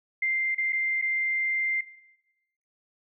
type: tone with dropouts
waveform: sine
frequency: 2093 Hz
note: C7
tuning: in tune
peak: -23 dBFS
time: 0.22-1.81 s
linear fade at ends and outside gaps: 5 ms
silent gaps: 0.548-0.58 / 0.724-0.728 / 1.015-1.022 s
effects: noise-tail reverb RT60 1.0 s tail -19 dB re dry